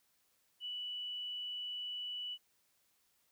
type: tone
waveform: sine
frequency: 2960 Hz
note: F#7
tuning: in tune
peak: -39 dBFS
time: 0.6-2.38 s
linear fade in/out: 50 ms
effects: white hiss -75 dBFS RMS until 3.31 s